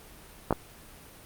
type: clicks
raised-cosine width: 1 ms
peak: -10 dBFS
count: 2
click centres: 0.508 / 0.526 s
effects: pink hiss -50 dBFS RMS until 1.25 s + Opus 32 kbps